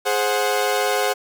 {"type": "tone cluster", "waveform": "sawtooth", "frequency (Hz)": [417.5, 524, 735], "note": ["G#4", "C5", "F#5"], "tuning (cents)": [9, 2, -12], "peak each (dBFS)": -19, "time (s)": [0.05, 1.14], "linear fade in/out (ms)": 20, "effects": []}